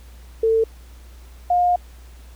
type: tone pair in turn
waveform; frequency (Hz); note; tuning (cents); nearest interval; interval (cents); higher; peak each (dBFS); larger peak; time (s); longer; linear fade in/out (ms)
sine; 448.1 / 711.3; A4 / F5; +32 / +32; minor sixth; 800; second; -14; neither; 0.43-0.64 / 1.5-1.76; second; 5
effects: added 60 Hz sine -40 dBFS peak until 2.35 s + pink hiss -52 dBFS RMS until 2.35 s